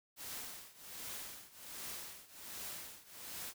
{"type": "noise with tremolo", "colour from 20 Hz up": "white", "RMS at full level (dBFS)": -44, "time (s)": [0.16, 3.54], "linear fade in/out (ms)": 50, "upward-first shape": "triangle", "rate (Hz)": 1.3, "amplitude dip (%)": 90, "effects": []}